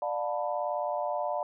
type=chord; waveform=sine; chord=B half-diminished seventh; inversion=first; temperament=just; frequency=592.7 / 711.2 / 889 / 987.8 Hz; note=D5 / F5 / A5 / B5; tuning=+16 / +31 / +18 / 0 cents; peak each=-32 / -33 / -36 / -37 dBFS; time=0.02-1.43 s; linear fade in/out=2 ms; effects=none